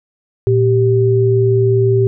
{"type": "tone pair together", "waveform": "sine", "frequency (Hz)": [115.95, 390], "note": ["A#2", "G4"], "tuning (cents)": [-9, -9], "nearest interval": "octave + major sixth", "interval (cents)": 2100, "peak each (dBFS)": -12, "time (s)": [0.47, 2.07], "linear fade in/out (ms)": 0, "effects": []}